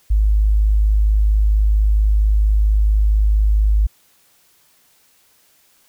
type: tone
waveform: sine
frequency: 52.2 Hz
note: G#1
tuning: 10 cents sharp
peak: -11 dBFS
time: 0.1-3.87 s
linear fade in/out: 10 ms
effects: white hiss -56 dBFS RMS until 5.88 s